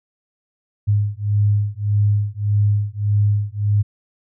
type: beating tone pair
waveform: sine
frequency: 102.5 / 104.2 Hz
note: G#2 / G#2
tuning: -22 / +6 cents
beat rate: 1.7 Hz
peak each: -18 dBFS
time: 0.87-3.83 s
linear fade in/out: 20 ms
effects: none